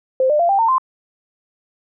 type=tone with pitch steps; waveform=sine; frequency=521 / 598.5 / 687.5 / 789.7 / 907.1 / 1042 Hz; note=C5 / D5 / F5 / G5 / A#5 / C6; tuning=-7 / +33 / -27 / +13 / -47 / -7 cents; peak=-12 dBFS; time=0.2-0.782 s; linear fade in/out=2 ms; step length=97 ms; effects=none